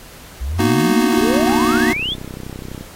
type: exponential sweep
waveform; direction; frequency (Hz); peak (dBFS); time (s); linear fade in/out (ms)
sine; up; 58.27 to 3600; -19; 0.4-2.15; 20
type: chord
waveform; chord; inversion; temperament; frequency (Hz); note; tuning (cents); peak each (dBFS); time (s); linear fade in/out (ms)
square; B major seventh; third; just; 231.5 / 246.9 / 308.7 / 370.4; A#3 / B3 / D#4 / F#4; -12 / 0 / -14 / +2; -19 / -22 / -19 / -20; 0.59-1.93; 5
type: click train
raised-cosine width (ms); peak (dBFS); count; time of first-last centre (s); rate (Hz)
3; -17; 53; 1.18-2.81; 31.9
effects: pink hiss -40 dBFS RMS until 2.95 s + AAC 48 kbps